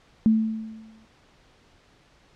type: tone with exponential decay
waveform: sine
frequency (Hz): 220.4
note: A3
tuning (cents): +3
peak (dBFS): -13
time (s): 0.26-1.05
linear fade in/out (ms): 0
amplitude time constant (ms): 170
effects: pink hiss -58 dBFS RMS until 2.35 s + low-pass 5000 Hz 12 dB/octave